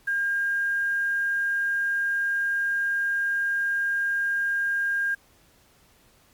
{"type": "tone with quantisation", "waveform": "sine", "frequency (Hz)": 1610, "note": "G6", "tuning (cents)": 46, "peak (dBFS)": -22, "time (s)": [0.07, 5.15], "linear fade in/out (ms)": 10, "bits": 8, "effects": ["pink hiss -59 dBFS RMS until 6.33 s", "MP3 96 kbps"]}